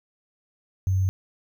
sine tone with sample-and-hold, 94.4 Hz, F#2, 35 cents sharp, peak -19 dBFS, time 0.87-1.09 s, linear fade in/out 0 ms, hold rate 6300 Hz, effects none

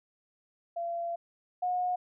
sine tone pair in turn, 683 / 723.6 Hz, F5 / F#5, -39 / -39 cents, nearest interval minor second, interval 100 cents, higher second, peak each -31 / -27 dBFS, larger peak second, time 0.76-1.16 / 1.62-1.96 s, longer first, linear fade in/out 10 ms, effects none

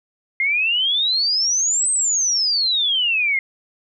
sine exponential two-way sweep, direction up then down, 2093 to 8372 to 2093 Hz, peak -16 dBFS, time 0.4-3.39 s, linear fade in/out 2 ms, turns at 1.91 s, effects none

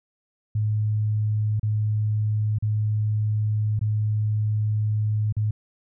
sine tone with dropouts, 106.8 Hz, G#2, 49 cents sharp, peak -20 dBFS, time 0.55-5.51 s, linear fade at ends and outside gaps 5 ms, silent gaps 1.597-1.63 / 2.586-2.624 / 3.793-3.812 / 5.325-5.366 s, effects none

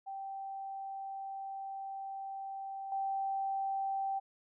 sine tone with level steps, 780 Hz, G5, 9 cents flat, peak -39 / -32 dBFS, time 0.06-4.2 s, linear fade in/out 20 ms, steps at 2.92 s, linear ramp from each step 2 ms, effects none

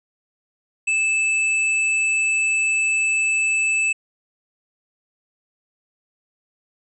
square tone, 2626 Hz, E7, 7 cents flat, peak -18 dBFS, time 0.87-3.93 s, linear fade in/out 10 ms, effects resampled to 22050 Hz

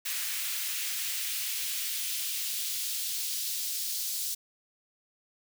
white noise with high-pass filter sweep, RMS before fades -33 dBFS, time 0.05-4.35 s, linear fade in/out 10 ms, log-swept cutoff 1900 to 4600 Hz, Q 1.2, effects none

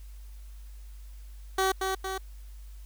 15% pulse tone with echo, 381.3 Hz, G4, 48 cents flat, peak -17 dBFS, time 1.58-1.72 s, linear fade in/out 5 ms, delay 230 ms, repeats 2, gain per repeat -4 dB, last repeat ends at 2.18 s, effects added 50 Hz sine -42 dBFS peak until 2.85 s + white hiss -61 dBFS RMS until 2.85 s

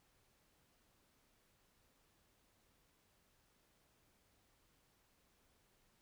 silence, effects pink hiss -75 dBFS RMS until 6.01 s

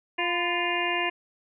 harmonic tone with a mistuned harmonic, 350 Hz, F4, 4 cents sharp, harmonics 1 / 2 / 3 / 5 / 6 / 7 / 8, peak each -32 / -32 / -32 / -32 / -32 / -32 / -32 dBFS, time 0.18-1.1 s, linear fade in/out 10 ms, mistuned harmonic 3, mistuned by -55 cents, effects none

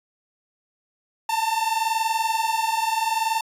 45% pulse tone pair together, 885.3 / 906 Hz, A5 / A#5, +10 / -50 cents, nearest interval unison, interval 40 cents, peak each -24 dBFS, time 1.29-3.41 s, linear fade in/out 5 ms, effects resampled to 32000 Hz

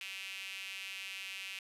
sawtooth tone with high-pass filter, 193.1 Hz, G3, 26 cents flat, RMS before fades -44 dBFS, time 0.01-1.59 s, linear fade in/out 0 ms, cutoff 2600 Hz, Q 4.9, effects resampled to 32000 Hz

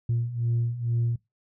sine beating tone pair, 116.2 / 118.4 Hz, A#2 / A#2, -5 / +27 cents, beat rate 2.2 Hz, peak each -28 / -24 dBFS, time 0.09-1.16 s, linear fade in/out 5 ms, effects noise-tail reverb RT60 0.2 s tail -22 dB re dry + tanh soft clip ceiling -19 dBFS

